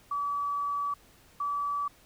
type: tone pair in turn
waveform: sine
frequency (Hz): 1146 / 1150.2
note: D6 / D6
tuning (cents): -43 / -36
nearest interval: unison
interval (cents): 7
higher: second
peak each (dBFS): -28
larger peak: neither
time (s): 0.11-0.94 / 1.4-1.88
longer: first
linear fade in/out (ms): 5
effects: pink hiss -59 dBFS RMS until 2.05 s